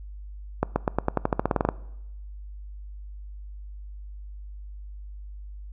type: accelerating click train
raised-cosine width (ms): 1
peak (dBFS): -7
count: 15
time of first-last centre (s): 0.63-1.689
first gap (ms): 130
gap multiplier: 0.91
effects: noise-tail reverb RT60 0.9 s tail -21 dB re dry + added 50 Hz sine -37 dBFS peak until 5.72 s